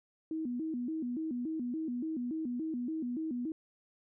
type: tone with vibrato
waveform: sine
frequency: 278.8 Hz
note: C#4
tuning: 10 cents sharp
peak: -33 dBFS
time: 0.31-3.52 s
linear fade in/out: 2 ms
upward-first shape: square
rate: 3.5 Hz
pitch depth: 230 cents each way
effects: none